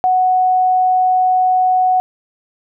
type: tone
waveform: sine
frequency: 740 Hz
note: F#5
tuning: in tune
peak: -10 dBFS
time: 0.04-2 s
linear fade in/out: 0 ms
effects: none